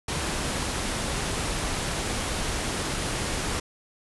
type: low-pass noise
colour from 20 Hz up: pink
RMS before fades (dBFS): -29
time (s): 0.08-3.6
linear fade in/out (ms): 5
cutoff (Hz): 11000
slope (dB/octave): 96
effects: none